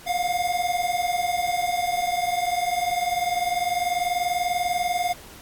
square tone pair together, 702.8 / 723 Hz, F5 / F#5, +11 / -40 cents, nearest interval unison, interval 49 cents, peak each -25 / -27 dBFS, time 0.06-5.14 s, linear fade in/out 20 ms, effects pink hiss -45 dBFS RMS until 5.41 s + AAC 64 kbps

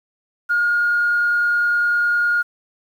sine tone with frequency modulation, 1426 Hz, F6, 36 cents sharp, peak -14 dBFS, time 0.49-2.43 s, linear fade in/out 20 ms, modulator 29.9 Hz, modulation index 0.31, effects tanh soft clip ceiling -10 dBFS + 8-bit

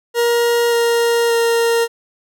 40% pulse tone with pitch steps, 472.3 / 468.2 / 464.2 Hz, A#4 / A#4 / A#4, +23 / +8 / -7 cents, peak -12 dBFS, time 0.14-1.88 s, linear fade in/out 50 ms, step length 580 ms, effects none

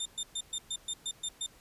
25% pulse tone bursts, 3610 Hz, A7, 44 cents sharp, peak -29 dBFS, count 9, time 0-1.464 s, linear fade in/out 5 ms, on 56 ms, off 120 ms, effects pink hiss -59 dBFS RMS until 1.6 s + resampled to 32000 Hz

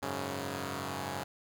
5% pulse chord, F# suspended second, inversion none, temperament equal, 92.5 / 103.83 / 138.59 Hz, F#2 / G#2 / C#3, 0 / 0 / 0 cents, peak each -28 / -31 / -27 dBFS, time 0.02-1.24 s, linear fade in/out 10 ms, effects none

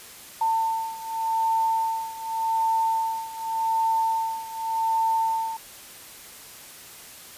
sine beating tone pair, 897 / 897.86 Hz, A5 / A5, +33 / +35 cents, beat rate 0.86 Hz, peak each -24 / -27 dBFS, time 0.41-5.57 s, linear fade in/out 5 ms, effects white hiss -44 dBFS RMS until 7.37 s + resampled to 32000 Hz

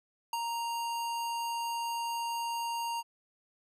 square tone with ADSR envelope, 932.3 Hz, A#5, in tune, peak -30 dBFS, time 0.33-3.03 s, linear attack 3 ms, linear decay 30 ms, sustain -3 dB, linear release 38 ms, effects resampled to 32000 Hz

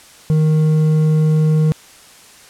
sine tone with hard clipping, 155.56 Hz, D#3, in tune, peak -12 dBFS, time 0.3-1.72 s, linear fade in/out 0 ms, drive 5 dB, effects white hiss -43 dBFS RMS until 2.49 s + low-pass 10000 Hz 12 dB/octave

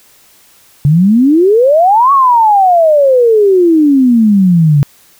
sine exponential two-way sweep, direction up then down, 138.59 to 1133 to 138.59 Hz, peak -4 dBFS, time 0.85-4.83 s, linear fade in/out 0 ms, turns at 2.12 s, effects white hiss -45 dBFS RMS until 5.19 s

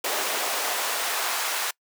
pink noise with high-pass filter sweep, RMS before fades -27 dBFS, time 0.04-1.71 s, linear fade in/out 5 ms, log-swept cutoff 460 to 990 Hz, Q 0.96, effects noise-tail reverb RT60 0.1 s tail -25 dB re dry + high-pass 300 Hz 12 dB/octave

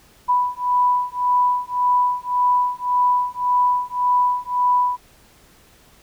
sine beating tone pair, 987.8 / 989.6 Hz, B5 / B5, 0 / +3 cents, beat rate 1.8 Hz, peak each -19 dBFS, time 0.28-4.97 s, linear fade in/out 20 ms, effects pink hiss -52 dBFS RMS until 6.02 s

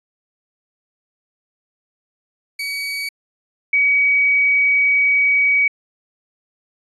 30% pulse / sine tone pair in turn, 2265 / 2265 Hz, C#7 / C#7, +37 / +37 cents, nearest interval unison, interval 0 cents, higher neither, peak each -20 / -12 dBFS, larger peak second, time 2.59-3.09 / 3.73-5.68 s, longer second, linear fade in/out 5 ms, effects resampled to 24000 Hz

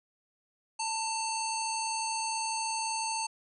harmonic tone with a mistuned harmonic, 894 Hz, A5, 27 cents sharp, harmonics 1 / 3 / 5 / 7 / 9 / 10, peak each -33 / -40 / -38 / -39 / -43 / -41 dBFS, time 0.79-3.27 s, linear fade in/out 10 ms, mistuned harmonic 7, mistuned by +24 cents, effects none

